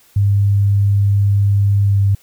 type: tone with pitch glide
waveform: sine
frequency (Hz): 100.5 to 99.35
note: G2 to G2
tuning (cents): +44 to +24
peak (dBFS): -10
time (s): 0.16-2.15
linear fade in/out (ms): 5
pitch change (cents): -20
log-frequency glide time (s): 1.84-1.97
effects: white hiss -51 dBFS RMS until 2.22 s